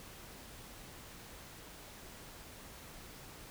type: silence
effects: pink hiss -52 dBFS RMS until 3.5 s